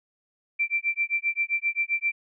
sine tone with tremolo, 2349 Hz, D7, in tune, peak -20 dBFS, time 0.59-2.12 s, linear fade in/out 10 ms, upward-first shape sine, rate 7.6 Hz, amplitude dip 100%, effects none

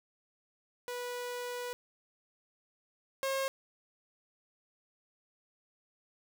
sawtooth tone pair in turn, 490 / 538.8 Hz, B4 / C#5, -14 / -49 cents, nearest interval major second, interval 165 cents, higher second, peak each -33 / -27 dBFS, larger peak second, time 0.88-1.73 / 3.23-3.48 s, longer first, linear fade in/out 0 ms, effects none

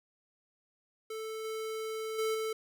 square tone with level steps, 440 Hz, A4, in tune, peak -38 / -36 / -30 / -33 dBFS, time 1.1-2.53 s, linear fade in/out 5 ms, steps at 1.44 / 2.18 / 2.34 s, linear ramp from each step 10 ms, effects none

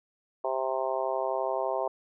harmonic tone, 131.8 Hz, C3, 13 cents sharp, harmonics 3 / 4 / 5 / 6 / 7 / 8, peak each -35 / -33 / -31 / -36 / -35 / -38 dBFS, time 0.44-1.88 s, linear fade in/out 5 ms, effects none

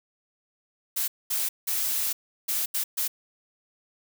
blue noise bursts at uneven times, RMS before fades -27 dBFS, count 6, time 0.96-1.08 / 1.3-1.49 / 1.67-2.13 / 2.48-2.66 / 2.74-2.84 / 2.97-3.08 s, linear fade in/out 10 ms, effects none

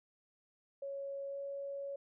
sine tone with pitch glide, 554.4 to 557.9 Hz, C#5 to C#5, 0 to +11 cents, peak -39 dBFS, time 0.82-1.96 s, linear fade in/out 5 ms, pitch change +11 cents, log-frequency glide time 1.28-1.37 s, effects none

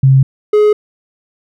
sine / triangle tone pair in turn, 133.9 / 421 Hz, C3 / G#4, +40 / +24 cents, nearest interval octave + minor sixth, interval 1984 cents, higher second, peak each -4 dBFS, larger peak neither, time 0.03-0.23 / 0.53-0.73 s, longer neither, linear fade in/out 5 ms, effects none

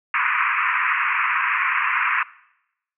pink band-pass noise, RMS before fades -21 dBFS, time 0.14-2.23 s, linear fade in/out 2 ms, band 1000 to 2600 Hz, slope 96 dB/octave, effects noise-tail reverb RT60 0.8 s tail -20 dB re dry

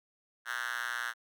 5% pulse tone with high-pass filter, 119.8 Hz, A#2, 48 cents sharp, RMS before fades -36 dBFS, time 0.45-1.14 s, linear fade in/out 50 ms, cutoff 1600 Hz, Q 4.5, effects none

